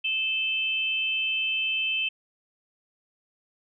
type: tone pair together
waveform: sine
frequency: 2619 / 3091 Hz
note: E7 / G7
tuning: -12 / -25 cents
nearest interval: minor third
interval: 287 cents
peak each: -26 / -28 dBFS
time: 0.04-2.09 s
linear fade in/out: 10 ms
effects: none

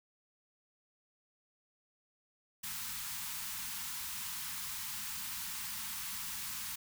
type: band-stop noise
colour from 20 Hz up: white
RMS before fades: -41 dBFS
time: 2.63-6.76 s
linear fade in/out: 10 ms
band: 240 to 840 Hz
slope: 96 dB/octave
effects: none

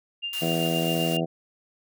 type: tone with tremolo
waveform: sine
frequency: 2800 Hz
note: F7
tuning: 4 cents sharp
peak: -27 dBFS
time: 0.22-1.21 s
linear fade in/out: 20 ms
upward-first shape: sine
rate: 7.7 Hz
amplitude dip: 55%
type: high-pass noise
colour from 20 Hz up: white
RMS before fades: -37 dBFS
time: 0.33-1.17 s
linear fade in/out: 2 ms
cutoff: 820 Hz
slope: 12 dB/octave
type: harmonic tone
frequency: 82.7 Hz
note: E2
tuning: 6 cents sharp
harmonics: 2 / 3 / 4 / 5 / 6 / 7 / 8 / 9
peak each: -27 / -33 / -30 / -36 / -32 / -37 / -31 / -36 dBFS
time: 0.41-1.26 s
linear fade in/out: 20 ms
effects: none

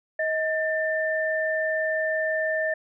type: tone pair together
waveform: sine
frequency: 631.8 / 1787 Hz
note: D#5 / A6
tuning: +26 / +26 cents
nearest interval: octave + tritone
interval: 1800 cents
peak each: -25 / -26 dBFS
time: 0.19-2.74 s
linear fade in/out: 5 ms
effects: none

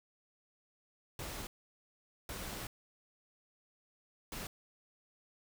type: noise bursts at uneven times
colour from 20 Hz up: pink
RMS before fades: -43 dBFS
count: 3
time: 1.19-1.47 / 2.29-2.67 / 4.32-4.47 s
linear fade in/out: 2 ms
effects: none

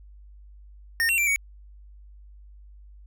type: tone with pitch steps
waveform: square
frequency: 1834 / 2731 / 2351 / 2242 Hz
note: A#6 / F7 / D7 / C#7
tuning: -29 / -39 / +1 / +19 cents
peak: -21 dBFS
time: 1-1.36 s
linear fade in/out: 0 ms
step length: 90 ms
effects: added 50 Hz sine -45 dBFS peak until 3.06 s

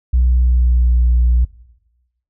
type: tone with pitch glide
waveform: sine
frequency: 61.74 to 60.16 Hz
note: B1 to B1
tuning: 0 to -45 cents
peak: -8 dBFS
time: 0.13-1.45 s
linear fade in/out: 10 ms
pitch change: -45 cents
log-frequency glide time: 0.37-0.93 s
effects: noise-tail reverb RT60 1.0 s tail -20 dB re dry + tanh soft clip ceiling -7 dBFS

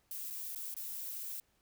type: noise with dropouts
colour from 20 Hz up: violet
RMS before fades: -42 dBFS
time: 0.11-1.4 s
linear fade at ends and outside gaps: 1 ms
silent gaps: 0.302-0.306 / 0.55-0.559 / 0.742-0.766 s
effects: pink hiss -74 dBFS RMS until 1.61 s

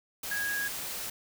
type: tone in noise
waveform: sine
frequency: 1649 Hz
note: G#6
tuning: 13 cents flat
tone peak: -30 dBFS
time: 0.31-0.68 s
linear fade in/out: 5 ms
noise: white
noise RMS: -37 dBFS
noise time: 0.23-1.1 s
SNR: +4 dB
effects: none

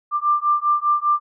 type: beating tone pair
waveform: sine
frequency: 1184 / 1189 Hz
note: D6 / D6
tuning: +14 / +21 cents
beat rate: 5 Hz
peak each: -19 dBFS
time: 0.11-1.2 s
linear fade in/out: 50 ms
effects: none

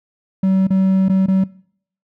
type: tone with dropouts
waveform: triangle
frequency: 190.4 Hz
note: F#3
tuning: 50 cents sharp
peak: -10 dBFS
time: 0.43-1.44 s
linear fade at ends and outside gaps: 5 ms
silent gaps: 0.671-0.704 / 1.085-1.095 / 1.262-1.282 s
effects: noise-tail reverb RT60 0.6 s tail -21 dB re dry

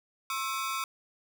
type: ring-modulated tone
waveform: sawtooth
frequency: 1198 Hz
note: D6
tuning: 34 cents sharp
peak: -24 dBFS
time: 0.3-0.84 s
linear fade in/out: 2 ms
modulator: 125 Hz
effects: none

